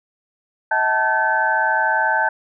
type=tone cluster; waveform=sine; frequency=637 / 751 / 882 / 1532 / 1715 Hz; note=D#5 / F#5 / A5 / G6 / A6; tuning=+41 / +26 / +4 / -40 / -45 cents; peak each=-26 / -27 / -19 / -19 / -27 dBFS; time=0.71-2.29 s; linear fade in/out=5 ms; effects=none